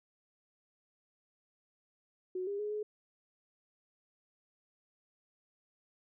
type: tone with pitch steps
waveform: sine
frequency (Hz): 368.6 / 403.2 / 418.7 / 422.8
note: F#4 / G4 / G#4 / G#4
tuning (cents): -7 / +49 / +14 / +31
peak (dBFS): -34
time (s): 2.35-2.83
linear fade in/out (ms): 5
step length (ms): 120
effects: none